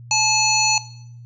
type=harmonic tone; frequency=864 Hz; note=A5; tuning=32 cents flat; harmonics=1 / 3 / 5 / 7 / 8; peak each=-22 / -22 / -22 / -22 / -22 dBFS; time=0.11-0.78 s; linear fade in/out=2 ms; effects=noise-tail reverb RT60 0.7 s tail -17 dB re dry + added 119 Hz sine -37 dBFS peak until 1.25 s